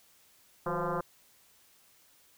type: tone with frequency modulation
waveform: sine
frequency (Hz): 335.8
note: E4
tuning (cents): +32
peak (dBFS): -29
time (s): 0.66-1.01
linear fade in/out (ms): 5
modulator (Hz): 174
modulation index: 5.7
effects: white hiss -63 dBFS RMS until 2.37 s